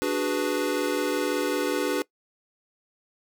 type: chord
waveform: square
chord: G# half-diminished seventh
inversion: second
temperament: equal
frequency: 293.7 / 370 / 415.3 / 493.9 Hz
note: D4 / F#4 / G#4 / B4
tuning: 0 / 0 / 0 / 0 cents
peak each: -29 / -30 / -32 / -30 dBFS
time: 0.02-2.02 s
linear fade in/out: 0 ms
effects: noise-tail reverb RT60 0.1 s tail -21 dB re dry